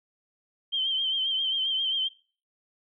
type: tone with vibrato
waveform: sine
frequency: 3136 Hz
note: G7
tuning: in tune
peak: -24 dBFS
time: 0.72-2.09 s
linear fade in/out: 20 ms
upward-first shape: triangle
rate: 7.5 Hz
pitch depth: 59 cents each way
effects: noise-tail reverb RT60 0.4 s tail -21 dB re dry